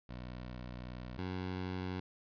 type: tone pair in turn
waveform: 15% pulse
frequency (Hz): 61.6 / 92.3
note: B1 / F#2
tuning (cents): -4 / -4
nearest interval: perfect fifth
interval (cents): 700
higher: second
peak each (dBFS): -37 / -31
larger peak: second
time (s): 0.09-1.18 / 1.18-2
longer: first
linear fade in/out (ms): 5
effects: resampled to 11025 Hz